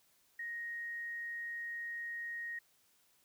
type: tone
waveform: sine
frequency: 1872 Hz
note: A#6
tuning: 7 cents sharp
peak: -39 dBFS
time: 0.39-2.59 s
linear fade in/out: 5 ms
effects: white hiss -71 dBFS RMS until 3.24 s